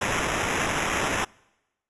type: noise with sample-and-hold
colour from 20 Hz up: white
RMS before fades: -26 dBFS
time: 0.01-1.25 s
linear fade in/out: 10 ms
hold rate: 4410 Hz
effects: noise-tail reverb RT60 1.0 s tail -26 dB re dry + resampled to 24000 Hz